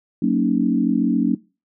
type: chord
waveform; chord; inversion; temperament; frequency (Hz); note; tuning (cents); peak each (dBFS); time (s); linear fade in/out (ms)
sine; D# minor seventh; first; equal with one note detuned; 185 / 229.7 / 277.2 / 311.1; F#3 / A#3 / C#4 / D#4; 0 / -25 / 0 / 0; -22 / -19 / -20 / -25; 0.22-1.35; 5
effects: noise-tail reverb RT60 0.3 s tail -21 dB re dry